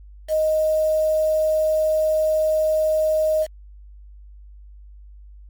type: tone with quantisation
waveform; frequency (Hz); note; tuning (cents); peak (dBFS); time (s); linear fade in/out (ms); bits
sine; 624; D#5; +5; -16; 0.28-3.47; 50; 6
effects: added 50 Hz sine -40 dBFS peak until 5.49 s + MP3 96 kbps